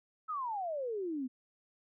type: exponential sweep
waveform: sine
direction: down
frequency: 1318.5 to 245.7 Hz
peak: -34 dBFS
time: 0.28-1.28 s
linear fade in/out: 20 ms
effects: none